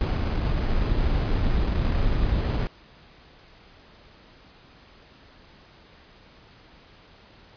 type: noise with sample-and-hold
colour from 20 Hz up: brown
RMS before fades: -23 dBFS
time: 0.01-2.67 s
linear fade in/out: 0 ms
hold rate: 3675 Hz
effects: pink hiss -52 dBFS RMS until 7.56 s + resampled to 11025 Hz

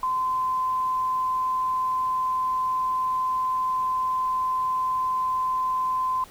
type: tone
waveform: sine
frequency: 1029 Hz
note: C6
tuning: 29 cents flat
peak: -22 dBFS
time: 0.03-6.24 s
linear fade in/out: 2 ms
effects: pink hiss -49 dBFS RMS until 6.3 s

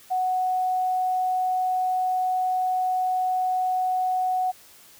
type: tone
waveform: sine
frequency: 740 Hz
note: F#5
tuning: in tune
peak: -21 dBFS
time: 0.1-4.52 s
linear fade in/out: 20 ms
effects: white hiss -51 dBFS RMS until 4.99 s

